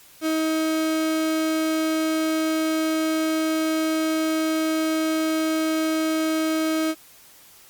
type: tone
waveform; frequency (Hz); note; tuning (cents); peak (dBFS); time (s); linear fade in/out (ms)
35% pulse; 317; D#4; +32; -19; 0.21-6.95; 50
effects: white hiss -50 dBFS RMS until 7.69 s + Opus 48 kbps